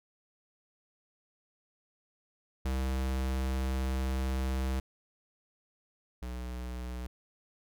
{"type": "tone pair in turn", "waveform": "square", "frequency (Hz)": [65.41, 61.74], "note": ["C2", "B1"], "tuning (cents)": [0, 0], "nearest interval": "minor second", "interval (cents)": 100, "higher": "first", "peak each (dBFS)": [-30, -37], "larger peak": "first", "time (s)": [[2.65, 4.8], [6.22, 7.07]], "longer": "first", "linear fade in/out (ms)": 5, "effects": []}